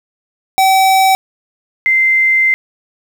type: tone pair in turn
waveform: square / sine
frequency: 766 / 2080 Hz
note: G5 / C7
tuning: -40 / -11 cents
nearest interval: octave + perfect fourth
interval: 1729 cents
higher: second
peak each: -8 dBFS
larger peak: neither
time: 0.58-1.15 / 1.86-2.54 s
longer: second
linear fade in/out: 0 ms
effects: 7-bit